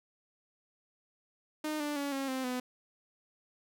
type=tone with pitch steps; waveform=sawtooth; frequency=306.4 / 294.4 / 282.9 / 271.9 / 261.2 / 251 Hz; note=D#4 / D4 / C#4 / C#4 / C4 / B3; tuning=-27 / +4 / +35 / -33 / -3 / +28 cents; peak=-29 dBFS; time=1.64-2.6 s; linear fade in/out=5 ms; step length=160 ms; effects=none